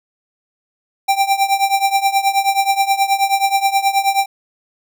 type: tone with tremolo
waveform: square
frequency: 786 Hz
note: G5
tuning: 4 cents sharp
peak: -10 dBFS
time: 1.08-4.26 s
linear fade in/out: 10 ms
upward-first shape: triangle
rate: 9.4 Hz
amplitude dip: 90%
effects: none